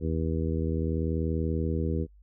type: harmonic tone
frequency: 80.5 Hz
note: E2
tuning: 41 cents flat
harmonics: 1 / 2 / 3 / 4 / 5 / 6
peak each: -29 / -32 / -34 / -35 / -36 / -37 dBFS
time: 0-2.07 s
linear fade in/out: 50 ms
effects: noise-tail reverb RT60 0.1 s tail -25 dB re dry + added 50 Hz sine -52 dBFS peak until 2.22 s